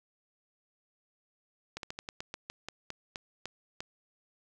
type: slowing click train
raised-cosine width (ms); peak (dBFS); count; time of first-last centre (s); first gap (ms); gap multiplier
0.2; -21; 13; 1.77-3.805; 62; 1.17
effects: none